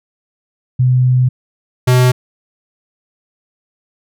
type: tone pair in turn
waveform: sine / square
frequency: 126.8 / 126 Hz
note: B2 / B2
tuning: +46 / +35 cents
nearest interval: unison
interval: 11 cents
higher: first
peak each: -8 dBFS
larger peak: neither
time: 0.79-1.29 / 1.87-2.12 s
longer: first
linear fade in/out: 10 ms
effects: none